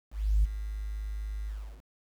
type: tone with ADSR envelope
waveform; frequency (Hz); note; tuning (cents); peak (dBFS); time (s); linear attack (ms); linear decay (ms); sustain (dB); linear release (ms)
sine; 51.91; G#1; 0; -18; 0.11-1.83; 330; 16; -14; 350
effects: tanh soft clip ceiling -17 dBFS + 9-bit